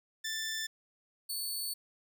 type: tone pair in turn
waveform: 15% pulse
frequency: 1768 / 4455 Hz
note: A6 / C#8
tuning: +8 / +8 cents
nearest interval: octave + major third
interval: 1600 cents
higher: second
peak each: -28 dBFS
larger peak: neither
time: 0.24-0.67 / 1.29-1.74 s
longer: second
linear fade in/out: 10 ms
effects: none